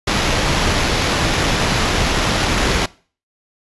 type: noise with sample-and-hold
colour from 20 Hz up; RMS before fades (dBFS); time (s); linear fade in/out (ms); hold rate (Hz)
pink; -17; 0.07-2.86; 5; 8820
effects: noise-tail reverb RT60 0.4 s tail -21 dB re dry + resampled to 24000 Hz